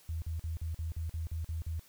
sine tone bursts, 81.2 Hz, E2, 26 cents flat, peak -33 dBFS, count 10, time 0.09-1.795 s, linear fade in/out 0 ms, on 130 ms, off 45 ms, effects white hiss -61 dBFS RMS until 1.88 s

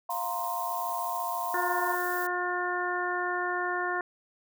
sine chord, F suspended fourth, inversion none, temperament equal, 698.5 / 932.3 / 1046.5 Hz, F5 / Bb5 / C6, 0 / 0 / 0 cents, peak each -34 dBFS, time 0.09-1.95 s, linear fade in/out 5 ms
violet noise, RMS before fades -40 dBFS, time 0.1-2.27 s, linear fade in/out 5 ms
harmonic tone, 357.4 Hz, F4, 40 cents sharp, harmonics 1 / 2 / 3 / 4 / 5, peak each -34 / -34 / -34 / -34 / -34 dBFS, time 1.54-4.01 s, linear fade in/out 2 ms
effects none

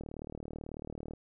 click train, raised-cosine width 2 ms, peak -28 dBFS, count 44, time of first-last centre 0.01-1.136 s, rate 38.2 Hz, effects none

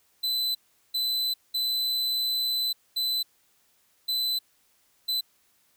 45% pulse tone bursts at uneven times, 4019 Hz, B7, 30 cents sharp, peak -24 dBFS, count 6, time 0.23-0.55 / 0.94-1.34 / 1.54-2.73 / 2.96-3.23 / 4.08-4.39 / 5.08-5.21 s, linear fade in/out 10 ms, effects white hiss -66 dBFS RMS until 5.76 s

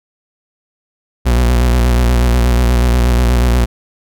40% pulse tone with vibrato, 60.4 Hz, B1, 38 cents flat, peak -8 dBFS, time 1.25-3.66 s, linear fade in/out 20 ms, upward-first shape square, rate 8.3 Hz, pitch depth 50 cents each way, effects none

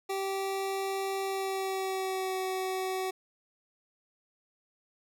25% pulse tone with pitch glide, 388.3 to 376.2 Hz, G4 to F#4, -16 to +29 cents, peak -27 dBFS, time 0.09-3.11 s, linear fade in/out 10 ms, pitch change -55 cents, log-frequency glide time 1.23-2.37 s, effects none

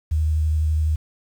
sine tone with vibrato, 77.78 Hz, D#2, in tune, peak -17 dBFS, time 0.11-0.96 s, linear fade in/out 10 ms, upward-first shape triangle, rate 12 Hz, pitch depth 23 cents each way, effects 8-bit

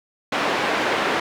pink band-pass noise, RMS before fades -22 dBFS, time 0.32-1.2 s, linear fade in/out 5 ms, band 380 to 2600 Hz, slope 12 dB/octave, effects none

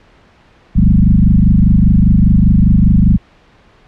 sine tone with frequency modulation, 116.54 Hz, A#2, in tune, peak -5 dBFS, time 0.75-3.18 s, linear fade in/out 20 ms, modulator 25 Hz, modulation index 4, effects pink hiss -47 dBFS RMS until 3.87 s + low-pass 3000 Hz 12 dB/octave

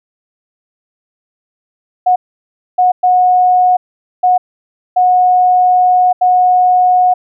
sine tone bursts at uneven times, 729 Hz, F#5, 26 cents flat, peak -6 dBFS, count 6, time 2.06-2.16 / 2.78-2.92 / 3.03-3.77 / 4.23-4.38 / 4.96-6.13 / 6.21-7.14 s, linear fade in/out 10 ms, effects none

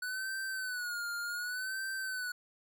square tone with vibrato, 1480 Hz, F#6, in tune, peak -36 dBFS, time 0.02-2.32 s, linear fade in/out 5 ms, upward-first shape sine, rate 0.67 Hz, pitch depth 89 cents each way, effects none

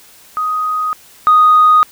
sine tone pair in turn, 1250 / 1243.1 Hz, D#6 / D#6, +8 / -2 cents, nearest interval unison, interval 10 cents, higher first, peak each -14 / -4 dBFS, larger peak second, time 0.37-0.93 / 1.27-1.83 s, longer neither, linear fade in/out 0 ms, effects tanh soft clip ceiling -1 dBFS + white hiss -43 dBFS RMS until 1.91 s

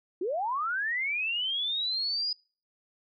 sine linear sweep, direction up, 329.3 to 4978 Hz, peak -27 dBFS, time 0.21-2.33 s, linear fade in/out 5 ms, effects noise-tail reverb RT60 0.4 s tail -26 dB re dry + MP3 64 kbps

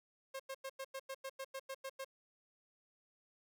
sawtooth tone bursts, 536 Hz, C5, 42 cents sharp, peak -38 dBFS, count 12, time 0.34-2.047 s, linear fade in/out 10 ms, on 57 ms, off 93 ms, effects none

